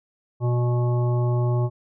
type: harmonic tone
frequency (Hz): 121.7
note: B2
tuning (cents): -25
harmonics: 1 / 3 / 5 / 7 / 9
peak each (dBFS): -19 / -29 / -33 / -36 / -38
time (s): 0.4-1.7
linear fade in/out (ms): 50
effects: none